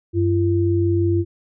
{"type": "tone pair together", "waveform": "sine", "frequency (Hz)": [95.6, 340.7], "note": ["G2", "F4"], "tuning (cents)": [-43, -43], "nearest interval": "octave + minor seventh", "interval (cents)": 2200, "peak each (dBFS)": -18, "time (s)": [0.13, 1.25], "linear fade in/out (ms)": 50, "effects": []}